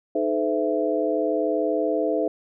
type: tone cluster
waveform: sine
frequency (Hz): 309.5 / 429.6 / 510 / 663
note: D#4 / A4 / C5 / E5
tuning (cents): -9 / -41 / -44 / +10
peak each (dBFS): -26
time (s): 0.15-2.28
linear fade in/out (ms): 5
effects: none